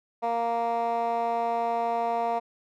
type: tone with band-pass filter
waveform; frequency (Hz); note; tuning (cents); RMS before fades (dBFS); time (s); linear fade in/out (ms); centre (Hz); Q
15% pulse; 233; A#3; -1; -27; 0.22-2.4; 20; 780; 2.5
effects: none

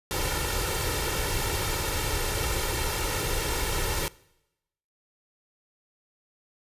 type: noise with comb filter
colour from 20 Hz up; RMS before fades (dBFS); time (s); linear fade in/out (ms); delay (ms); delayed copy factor
pink; -28; 0.11-4.08; 0; 2.2; +0.7
effects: noise-tail reverb RT60 0.9 s tail -22 dB re dry + resampled to 32000 Hz

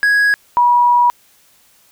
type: tone pair in turn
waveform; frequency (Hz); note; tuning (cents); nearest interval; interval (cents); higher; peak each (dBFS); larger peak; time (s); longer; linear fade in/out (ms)
triangle / sine; 1661.2 / 967.4; G#6 / B5; 0 / -36; major sixth; 936; first; -8; neither; 0.03-0.34 / 0.57-1.1; second; 0
effects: white hiss -52 dBFS RMS until 1.91 s

